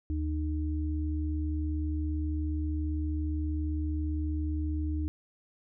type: tone pair together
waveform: sine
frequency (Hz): 76.25 / 306.4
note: D#2 / D#4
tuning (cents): -34 / -27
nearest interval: 2 octaves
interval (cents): 2407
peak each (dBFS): -29 / -35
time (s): 0.1-5.08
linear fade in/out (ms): 0
effects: none